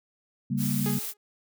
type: chord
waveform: sine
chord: G diminished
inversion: second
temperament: equal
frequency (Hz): 138.59 / 196 / 233.1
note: Db3 / G3 / Bb3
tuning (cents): 0 / 0 / 0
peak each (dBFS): -29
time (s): 0.5-0.99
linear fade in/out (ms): 10
type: noise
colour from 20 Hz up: blue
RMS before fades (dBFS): -34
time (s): 0.57-1.14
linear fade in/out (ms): 50
type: tone with exponential decay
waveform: sawtooth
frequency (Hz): 415.3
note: G#4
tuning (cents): 0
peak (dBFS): -26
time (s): 0.86-1.17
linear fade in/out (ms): 2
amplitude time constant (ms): 67
effects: none